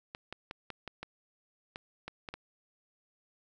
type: clicks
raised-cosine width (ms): 0.3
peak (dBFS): -24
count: 10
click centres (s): 0.149 / 0.326 / 0.511 / 0.703 / 0.877 / 1.03 / 1.759 / 2.08 / 2.288 / 2.34
effects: none